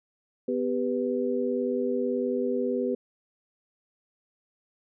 sine tone cluster, 249.6 / 395.5 / 493.8 Hz, B3 / G4 / B4, +19 / +15 / 0 cents, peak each -29 dBFS, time 0.48-2.95 s, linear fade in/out 5 ms, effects none

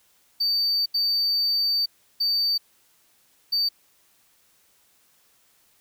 triangle tone bursts at uneven times, 4601 Hz, D8, 36 cents flat, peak -19 dBFS, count 4, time 0.4-0.86 / 0.94-1.86 / 2.2-2.58 / 3.52-3.69 s, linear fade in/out 10 ms, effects white hiss -62 dBFS RMS until 5.8 s

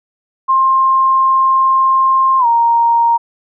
sine tone with pitch glide, 1059 to 932.6 Hz, C6 to A#5, +21 to +1 cents, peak -8 dBFS, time 0.48-3.18 s, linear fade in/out 20 ms, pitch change -220 cents, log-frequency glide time 2.39-2.46 s, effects none

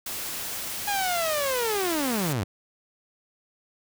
white noise, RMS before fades -33 dBFS, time 0.06-2.33 s, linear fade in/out 5 ms
sawtooth linear sweep, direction down, 830.6 to 85.7 Hz, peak -21 dBFS, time 0.87-2.44 s, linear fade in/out 10 ms
effects none

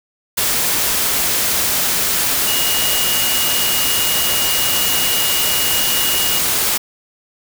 sine tone in noise, 2876 Hz, F#7, 50 cents flat, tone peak -21 dBFS, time 2.47-6.39 s, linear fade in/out 10 ms, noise white, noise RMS -17 dBFS, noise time 0.37-6.78 s, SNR -7 dB, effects none

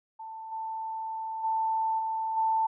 sine tone with level steps, 888 Hz, A5, 16 cents sharp, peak -38 / -32 / -25 / -28 / -23 dBFS, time 0.19-2.67 s, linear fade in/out 10 ms, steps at 0.51 / 1.43 / 1.98 / 2.36 s, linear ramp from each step 20 ms, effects none

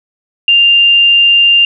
sine tone, 2794 Hz, F7, in tune, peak -4 dBFS, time 0.48-1.65 s, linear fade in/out 2 ms, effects none

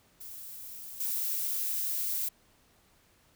violet noise with level steps, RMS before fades -44 / -32 dBFS, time 0.2-2.29 s, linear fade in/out 10 ms, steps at 1 s, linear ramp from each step 5 ms, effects pink hiss -65 dBFS RMS until 3.35 s

